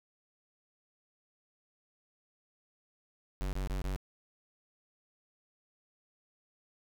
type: tone bursts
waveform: square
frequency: 47.26 Hz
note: F#1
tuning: 37 cents sharp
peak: -33 dBFS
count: 4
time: 3.41-3.962 s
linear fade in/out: 0 ms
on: 120 ms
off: 24 ms
effects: none